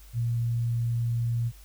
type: tone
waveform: sine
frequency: 117.6 Hz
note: A#2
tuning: 16 cents sharp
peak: -24 dBFS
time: 0.13-1.52 s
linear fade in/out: 50 ms
effects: added 50 Hz sine -47 dBFS peak until 1.64 s + white hiss -56 dBFS RMS until 1.64 s